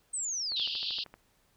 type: linear sweep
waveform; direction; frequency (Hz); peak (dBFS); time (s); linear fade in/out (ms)
sine; down; 8430 to 2801; -31; 0.13-0.67; 10
type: click train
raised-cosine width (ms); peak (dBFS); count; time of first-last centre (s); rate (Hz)
0.5; -33; 9; 0.52-1.14; 12.9
type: band-pass noise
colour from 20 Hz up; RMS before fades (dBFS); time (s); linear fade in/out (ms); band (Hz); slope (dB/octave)
white; -35; 0.56-1.04; 5; 2800 to 4800; 96
effects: pink hiss -69 dBFS RMS until 1.56 s